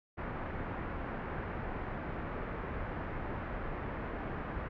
pink low-pass noise, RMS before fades -39 dBFS, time 0.17-4.69 s, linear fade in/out 20 ms, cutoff 1900 Hz, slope 24 dB/octave, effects none

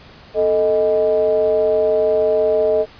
triangle ring-modulated tone, 92.5 Hz, F#2, in tune, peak -8 dBFS, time 0.34-2.86 s, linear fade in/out 50 ms, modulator 532 Hz, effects pink hiss -43 dBFS RMS until 2.99 s + resampled to 11025 Hz

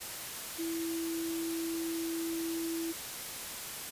sine tone in noise, 330.4 Hz, E4, 4 cents sharp, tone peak -33 dBFS, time 0.58-2.93 s, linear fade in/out 20 ms, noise white, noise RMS -41 dBFS, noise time 0-3.91 s, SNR +5 dB, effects resampled to 32000 Hz

